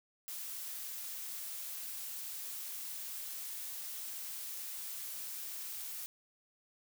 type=noise; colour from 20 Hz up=blue; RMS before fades=-43 dBFS; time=0.28-6.06 s; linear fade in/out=0 ms; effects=none